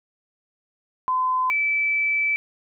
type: tone pair in turn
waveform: sine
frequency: 1022 / 2313 Hz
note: C6 / D7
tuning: -41 / -27 cents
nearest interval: octave + major second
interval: 1414 cents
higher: second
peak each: -19 dBFS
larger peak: neither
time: 1.08-1.5 / 1.5-2.36 s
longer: second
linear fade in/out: 0 ms
effects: none